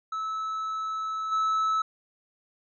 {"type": "tone with level steps", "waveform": "triangle", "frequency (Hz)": 1303, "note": "E6", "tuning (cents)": -20, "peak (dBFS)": [-27, -21], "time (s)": [0.12, 1.82], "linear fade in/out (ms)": 5, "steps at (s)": 1.31, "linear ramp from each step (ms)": 20, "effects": ["resampled to 16000 Hz"]}